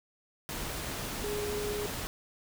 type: tone in noise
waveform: sine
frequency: 415.3 Hz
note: G#4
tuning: in tune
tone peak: -33 dBFS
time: 1.24-1.86 s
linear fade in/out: 0 ms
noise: pink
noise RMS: -37 dBFS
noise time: 0.49-2.07 s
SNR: +1 dB
effects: none